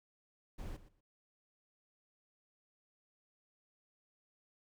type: noise with echo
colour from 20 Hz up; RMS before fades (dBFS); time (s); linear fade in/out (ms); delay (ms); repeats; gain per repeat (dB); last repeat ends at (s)
brown; -44; 0.58-0.77; 10; 120; 2; -15; 1.01
effects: none